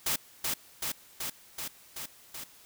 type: noise with echo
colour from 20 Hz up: white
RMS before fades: -29 dBFS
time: 0.06-0.16 s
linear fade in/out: 5 ms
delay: 380 ms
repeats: 6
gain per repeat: -2 dB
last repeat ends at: 2.44 s
effects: white hiss -56 dBFS RMS until 2.65 s